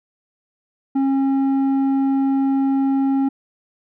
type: tone with low-pass filter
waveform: square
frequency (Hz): 271.3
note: C#4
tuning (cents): -37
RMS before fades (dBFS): -18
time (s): 0.95-3.29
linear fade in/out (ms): 10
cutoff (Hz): 620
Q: 1.1
effects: none